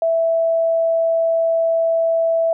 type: tone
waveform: sine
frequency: 659.3 Hz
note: E5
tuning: in tune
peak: -14 dBFS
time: 0.02-2.53 s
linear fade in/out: 2 ms
effects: none